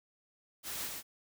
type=noise with echo; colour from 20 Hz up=white; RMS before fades=-40 dBFS; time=0.63-0.9 s; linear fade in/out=50 ms; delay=130 ms; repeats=1; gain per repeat=-2 dB; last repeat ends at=1.03 s; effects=none